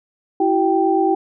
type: tone cluster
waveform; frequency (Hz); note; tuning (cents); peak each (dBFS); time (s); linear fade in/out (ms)
sine; 330.4 / 379.4 / 783; E4 / F#4 / G5; +4 / +43 / -2; -18; 0.4-1.15; 5
effects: none